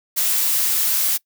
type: noise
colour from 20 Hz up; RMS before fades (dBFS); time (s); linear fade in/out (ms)
blue; -19; 0.16-1.18; 20
effects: noise-tail reverb RT60 0.1 s tail -23 dB re dry